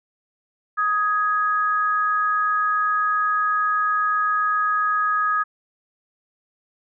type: tone pair together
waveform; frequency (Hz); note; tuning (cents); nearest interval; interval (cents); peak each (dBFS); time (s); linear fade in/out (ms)
sine; 1253.9 / 1661.2; D#6 / G#6; +13 / 0; perfect fourth; 487; -19 / -24; 0.77-5.44; 20
effects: none